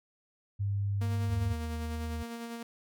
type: tone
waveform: sine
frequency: 100.2 Hz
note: G2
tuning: 38 cents sharp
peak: -28 dBFS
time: 0.59-1.54 s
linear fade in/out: 20 ms
type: tone with tremolo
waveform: sawtooth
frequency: 233.1 Hz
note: A#3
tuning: in tune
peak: -33 dBFS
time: 1.01-2.63 s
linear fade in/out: 5 ms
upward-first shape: sine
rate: 10 Hz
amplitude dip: 35%
type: tone with vibrato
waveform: sine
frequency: 78.5 Hz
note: D#2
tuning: 16 cents sharp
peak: -34 dBFS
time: 1.29-2.23 s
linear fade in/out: 5 ms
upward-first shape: square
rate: 2.7 Hz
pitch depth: 9 cents each way
effects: none